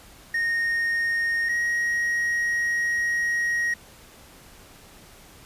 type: tone pair in turn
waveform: triangle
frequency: 1852 / 1886.6 Hz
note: A#6 / A#6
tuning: -12 / +20 cents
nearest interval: unison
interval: 32 cents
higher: second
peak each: -20 dBFS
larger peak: neither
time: 0.34-1.49 / 1.49-3.74 s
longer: second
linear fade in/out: 5 ms
effects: pink hiss -49 dBFS RMS until 5.45 s + resampled to 32000 Hz